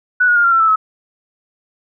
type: tone with pitch steps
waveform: sine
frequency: 1480 / 1446.2 / 1413.2 / 1380.9 / 1349.3 / 1318.5 / 1288.4 Hz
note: F#6 / F#6 / F6 / F6 / E6 / E6 / E6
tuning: 0 / -40 / +20 / -20 / +40 / 0 / -40 cents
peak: -9 dBFS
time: 0.2-0.76 s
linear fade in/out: 10 ms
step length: 80 ms
effects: none